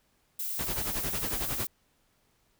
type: noise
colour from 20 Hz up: violet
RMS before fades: -34 dBFS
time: 0.39-1.67 s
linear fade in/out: 5 ms
type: noise with tremolo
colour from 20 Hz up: pink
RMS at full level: -33 dBFS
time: 0.59-1.65 s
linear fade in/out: 0 ms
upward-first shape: sine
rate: 11 Hz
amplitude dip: 80%
effects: pink hiss -70 dBFS RMS until 2.59 s